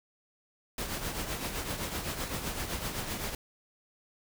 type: noise with tremolo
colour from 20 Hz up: pink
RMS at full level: -33 dBFS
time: 0.78-3.35 s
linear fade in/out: 2 ms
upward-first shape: triangle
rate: 7.8 Hz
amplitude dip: 60%
effects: none